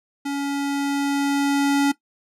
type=tone with level ramp; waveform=square; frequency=281.4 Hz; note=C#4; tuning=26 cents sharp; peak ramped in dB=-24 to -16 dBFS; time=0.25-1.92 s; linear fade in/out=10 ms; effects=noise-tail reverb RT60 0.1 s tail -17 dB re dry + low-pass 11000 Hz 12 dB/octave